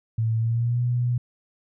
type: tone with pitch glide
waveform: sine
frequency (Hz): 112.6 to 122.08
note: A2 to B2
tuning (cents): +40 to -20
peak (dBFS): -20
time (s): 0.18-1.18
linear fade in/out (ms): 5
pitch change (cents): +140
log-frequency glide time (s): 0.38-0.81
effects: none